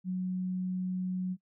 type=tone; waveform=sine; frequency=184 Hz; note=F#3; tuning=9 cents flat; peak=-30 dBFS; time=0.04-1.37 s; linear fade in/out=50 ms; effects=noise-tail reverb RT60 0.1 s tail -25 dB re dry